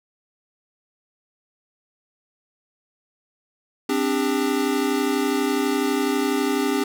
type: chord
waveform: square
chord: C suspended second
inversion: none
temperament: equal with one note detuned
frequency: 261.6 / 293.7 / 400 Hz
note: C4 / D4 / G4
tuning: 0 / 0 / +35 cents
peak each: -25 dBFS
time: 3.89-6.84 s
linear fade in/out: 5 ms
effects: none